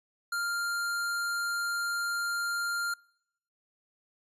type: tone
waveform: square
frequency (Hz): 1396.9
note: F6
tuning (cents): 0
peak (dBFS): -30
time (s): 0.32-2.94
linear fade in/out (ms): 5
effects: noise-tail reverb RT60 0.8 s tail -26 dB re dry + resampled to 32000 Hz